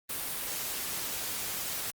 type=noise; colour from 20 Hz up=white; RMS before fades=-35 dBFS; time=0.09-1.91 s; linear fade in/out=10 ms; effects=Opus 32 kbps